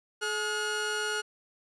sawtooth tone pair together, 426.3 / 1438 Hz, G#4 / F#6, +45 / -50 cents, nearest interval octave + major sixth, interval 2105 cents, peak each -30 / -27 dBFS, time 0.21-1.22 s, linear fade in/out 20 ms, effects resampled to 24000 Hz

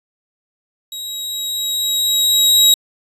sawtooth tone with level ramp, 3826 Hz, A#7, 44 cents sharp, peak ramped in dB -23 to -4 dBFS, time 0.92-2.74 s, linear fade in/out 2 ms, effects resampled to 32000 Hz

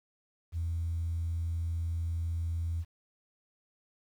sine tone, 83.6 Hz, E2, 25 cents sharp, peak -29 dBFS, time 0.52-2.85 s, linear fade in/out 50 ms, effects tanh soft clip ceiling -26 dBFS + 10-bit

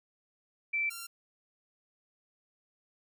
sine / 5% pulse tone pair in turn, 2332 / 1374.7 Hz, D7 / F6, -13 / -28 cents, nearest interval major sixth, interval 915 cents, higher first, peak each -28 / -29 dBFS, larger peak first, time 0.73-0.9 / 0.9-1.07 s, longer neither, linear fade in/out 10 ms, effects none

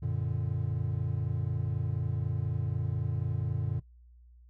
triangle chord, Gb augmented, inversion none, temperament equal, 92.5 / 116.54 / 146.83 Hz, Gb2 / Bb2 / D3, 0 / 0 / 0 cents, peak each -32 / -31 / -32 dBFS, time 0.02-3.8 s, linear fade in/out 10 ms, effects noise-tail reverb RT60 0.1 s tail -18 dB re dry + added 60 Hz sine -53 dBFS peak until 4.49 s

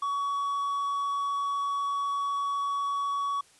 triangle tone, 1127 Hz, C#6, 28 cents sharp, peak -25 dBFS, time 0.02-3.41 s, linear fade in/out 5 ms, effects white hiss -59 dBFS RMS until 3.59 s + resampled to 24000 Hz

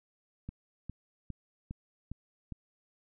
click train, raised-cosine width 5 ms, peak -27 dBFS, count 6, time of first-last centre 0.49-2.523 s, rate 2.46 Hz, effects none

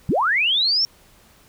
sine linear sweep, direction up, 110 to 5570 Hz, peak -16 dBFS, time 0.09-0.85 s, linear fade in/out 0 ms, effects pink hiss -53 dBFS RMS until 1.48 s

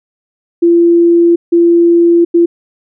sine tone bursts at uneven times, 341.2 Hz, F4, 40 cents flat, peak -4 dBFS, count 3, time 0.62-1.36 / 1.52-2.25 / 2.34-2.46 s, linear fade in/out 10 ms, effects none

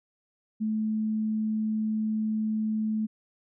sine tone, 217 Hz, A3, 24 cents flat, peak -25 dBFS, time 0.6-3.07 s, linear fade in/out 20 ms, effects none

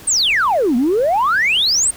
sine exponential two-way sweep, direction down then up, 9030 to 227.8 to 9030 Hz, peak -11 dBFS, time 0.07-1.91 s, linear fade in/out 10 ms, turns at 0.76 s, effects tanh soft clip ceiling -9 dBFS + pink hiss -39 dBFS RMS until 1.96 s

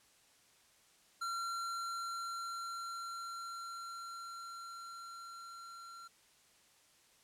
square tone with level ramp, 1368 Hz, F6, 36 cents flat, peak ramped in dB -37 to -50 dBFS, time 1.21-6.08 s, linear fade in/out 10 ms, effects white hiss -67 dBFS RMS until 7.23 s + low-pass 10000 Hz 12 dB/octave

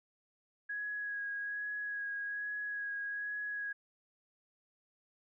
sine tone with vibrato, 1661.2 Hz, G#6, in tune, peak -36 dBFS, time 0.69-3.73 s, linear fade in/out 10 ms, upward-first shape sine, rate 1.2 Hz, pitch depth 17 cents each way, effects none

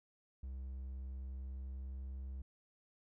triangle tone with pitch glide, 65.41 to 66.06 Hz, C2 to C2, 0 to +17 cents, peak -40 dBFS, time 0.43-2.42 s, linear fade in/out 5 ms, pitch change +17 cents, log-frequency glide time 1.1-2.19 s, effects none

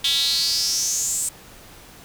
square tone with high-pass filter sweep, 151.4 Hz, D#3, 47 cents flat, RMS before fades -22 dBFS, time 0.04-1.29 s, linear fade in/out 5 ms, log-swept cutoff 3400 to 8200 Hz, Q 6.9, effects pink hiss -45 dBFS RMS until 2.04 s

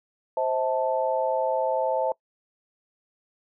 sine chord, A minor, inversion first, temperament equal with one note detuned, 523.3 / 643.8 / 880 Hz, C5 / E5 / A5, 0 / -41 / 0 cents, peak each -26 / -27 / -27 dBFS, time 0.37-2.12 s, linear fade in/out 2 ms, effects noise-tail reverb RT60 0.1 s tail -22 dB re dry

